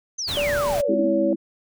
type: exponential sweep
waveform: sine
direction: down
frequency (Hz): 6400 to 222.8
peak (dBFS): -25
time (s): 0.18-1.07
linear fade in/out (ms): 10
type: noise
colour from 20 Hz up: pink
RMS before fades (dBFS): -31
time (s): 0.27-0.82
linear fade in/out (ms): 20
type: tone with pitch glide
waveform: sine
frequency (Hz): 580 to 562.8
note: D5 to C#5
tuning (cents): -22 to +26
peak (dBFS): -21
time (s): 0.37-1.33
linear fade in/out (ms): 2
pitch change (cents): -52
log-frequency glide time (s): 0.64-1.12
type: chord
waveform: sine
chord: Ab augmented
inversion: none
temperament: equal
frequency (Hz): 207.7 / 261.6 / 329.6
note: Ab3 / C4 / E4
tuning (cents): 0 / 0 / 0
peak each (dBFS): -26 / -27 / -21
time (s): 0.88-1.36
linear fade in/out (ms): 20
effects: none